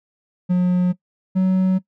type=tone pair in turn; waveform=triangle; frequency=180 / 187.07 Hz; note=F#3 / F#3; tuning=-47 / +19 cents; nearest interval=minor second; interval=66 cents; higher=second; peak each=-12 dBFS; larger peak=neither; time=0.49-0.93 / 1.35-1.79 s; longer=neither; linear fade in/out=20 ms; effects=noise-tail reverb RT60 0.1 s tail -19 dB re dry